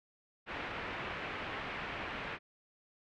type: low-pass noise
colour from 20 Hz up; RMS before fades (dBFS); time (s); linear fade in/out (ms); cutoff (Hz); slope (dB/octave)
white; -41; 0.46-2.39; 50; 2500; 24
effects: none